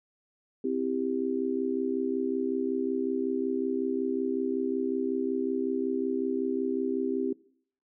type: chord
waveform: sine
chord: C major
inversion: none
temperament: just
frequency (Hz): 261.6 / 327 / 392.4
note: C4 / E4 / G4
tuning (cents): 0 / -14 / +2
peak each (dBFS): -30 / -33 / -30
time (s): 0.64-7.33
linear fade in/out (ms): 5
effects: noise-tail reverb RT60 0.6 s tail -22 dB re dry